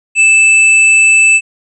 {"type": "tone", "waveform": "square", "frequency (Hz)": 2634, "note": "E7", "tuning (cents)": -2, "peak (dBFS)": -5, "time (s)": [0.15, 1.41], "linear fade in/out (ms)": 50, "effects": ["resampled to 24000 Hz"]}